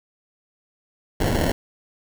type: noise with sample-and-hold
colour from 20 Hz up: pink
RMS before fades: -21 dBFS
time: 1.2-1.52 s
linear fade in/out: 5 ms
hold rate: 1225 Hz
effects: none